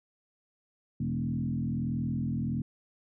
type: tone with frequency modulation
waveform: sine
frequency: 181.3 Hz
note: F#3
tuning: 35 cents flat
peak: -28 dBFS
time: 1-2.62 s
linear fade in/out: 5 ms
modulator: 41.4 Hz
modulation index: 1.9
effects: none